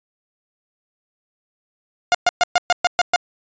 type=tone bursts; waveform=sawtooth; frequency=711 Hz; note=F5; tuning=31 cents sharp; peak=-8 dBFS; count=8; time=2.12-3.16 s; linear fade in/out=0 ms; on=25 ms; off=120 ms; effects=resampled to 16000 Hz